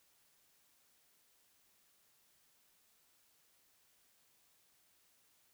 silence, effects white hiss -72 dBFS RMS until 5.53 s

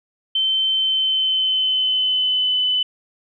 sine tone with pitch glide, 3090 to 3009 Hz, G7 to F#7, -26 to +28 cents, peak -16 dBFS, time 0.35-2.83 s, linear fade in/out 5 ms, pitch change -46 cents, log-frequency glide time 0.71-2.63 s, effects none

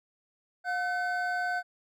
triangle tone pair together, 717 / 1519.3 Hz, F5 / F#6, +45 / +45 cents, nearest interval octave + minor second, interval 1300 cents, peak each -29 / -29 dBFS, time 0.64-1.63 s, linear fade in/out 50 ms, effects none

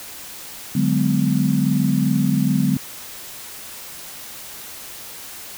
sine chord, G# half-diminished seventh, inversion second, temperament equal with one note detuned, 146.83 / 185 / 207.7 / 252.4 Hz, D3 / F#3 / G#3 / B3, 0 / 0 / 0 / +38 cents, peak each -21 dBFS, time 0.75-2.77 s, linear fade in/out 5 ms, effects white hiss -36 dBFS RMS until 5.57 s

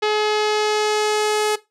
sawtooth tone with low-pass filter sweep, 424.6 Hz, G#4, 38 cents sharp, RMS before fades -19 dBFS, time 0.02-1.56 s, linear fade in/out 10 ms, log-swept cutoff 4100 to 9600 Hz, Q 1.3, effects noise-tail reverb RT60 0.2 s tail -17 dB re dry

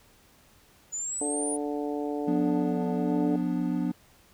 sine exponential sweep, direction up, 6890 to 9760 Hz, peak -30 dBFS, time 0.92-1.57 s, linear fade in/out 20 ms
harmonic tone, 146.3 Hz, D3, 6 cents flat, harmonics 2 / 3 / 4 / 5 / 6, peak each -31 / -33 / -38 / -38 / -44 dBFS, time 1.21-3.36 s, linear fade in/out 2 ms
triangle chord, B diminished, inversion second, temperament equal with one note detuned, 178.59 / 246.9 / 293.7 Hz, F3 / B3 / D4, +39 / 0 / 0 cents, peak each -28 dBFS, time 2.27-3.92 s, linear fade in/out 10 ms
effects pink hiss -59 dBFS RMS until 4.33 s

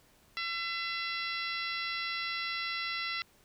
harmonic tone, 675 Hz, E5, 41 cents sharp, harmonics 2 / 3 / 4 / 5 / 6 / 7 / 8, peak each -40 / -37 / -40 / -43 / -42 / -45 / -46 dBFS, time 0.37-3.22 s, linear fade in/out 0 ms, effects pink hiss -64 dBFS RMS until 3.44 s

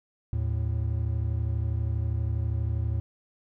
triangle tone pair together, 78.21 / 110.6 Hz, D#2 / A2, +10 / +9 cents, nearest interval tritone, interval 599 cents, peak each -26 dBFS, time 0.33-3 s, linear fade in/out 0 ms, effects none

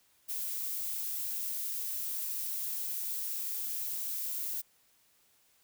violet noise, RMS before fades -36 dBFS, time 0.28-4.62 s, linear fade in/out 20 ms, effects white hiss -68 dBFS RMS until 5.63 s

